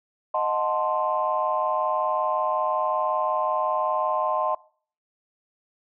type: chord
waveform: sine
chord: D# diminished seventh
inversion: none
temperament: equal with one note detuned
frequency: 622.3 / 727.7 / 880 / 1046.5 Hz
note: D#5 / F#5 / A5 / C6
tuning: 0 / -29 / 0 / 0 cents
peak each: -26 / -29 / -28 / -25 dBFS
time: 0.34-4.55 s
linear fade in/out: 5 ms
effects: noise-tail reverb RT60 0.5 s tail -23 dB re dry + tanh soft clip ceiling -11 dBFS